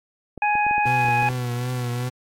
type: clicks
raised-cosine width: 2 ms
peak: -22 dBFS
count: 10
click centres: 0.377 / 0.554 / 0.666 / 0.711 / 0.781 / 0.856 / 1.049 / 1.085 / 1.227 / 1.303 s
type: harmonic tone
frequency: 834 Hz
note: G#5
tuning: 7 cents sharp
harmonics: 1 / 2 / 3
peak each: -19 / -28 / -24 dBFS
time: 0.42-1.29 s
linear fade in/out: 2 ms
type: tone with vibrato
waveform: 40% pulse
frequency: 123.47 Hz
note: B2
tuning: in tune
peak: -23 dBFS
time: 0.85-2.1 s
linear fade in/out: 20 ms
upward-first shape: triangle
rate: 2.6 Hz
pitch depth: 48 cents each way
effects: AAC 64 kbps